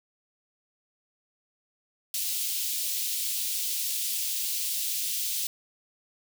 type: high-pass noise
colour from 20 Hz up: white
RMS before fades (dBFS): -30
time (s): 2.14-5.47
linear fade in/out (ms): 2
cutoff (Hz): 2900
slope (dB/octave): 24
effects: none